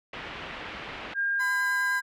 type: low-pass noise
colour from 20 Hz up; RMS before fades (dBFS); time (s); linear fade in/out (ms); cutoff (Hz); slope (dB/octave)
white; -39; 0.13-1.14; 5; 2900; 24
type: tone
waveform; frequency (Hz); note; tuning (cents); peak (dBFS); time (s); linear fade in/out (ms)
sine; 1609; G6; +45; -24; 1.14-2.02; 50
type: tone with vibrato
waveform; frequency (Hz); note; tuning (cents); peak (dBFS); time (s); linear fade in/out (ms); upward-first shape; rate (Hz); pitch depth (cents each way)
35% pulse; 1008; B5; +35; -30; 1.39-2.01; 20; sine; 9.6; 8
effects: none